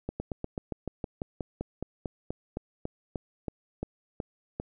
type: slowing click train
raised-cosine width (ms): 2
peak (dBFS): -19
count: 21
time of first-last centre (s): 0.09-4.6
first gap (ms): 110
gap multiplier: 1.07
effects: none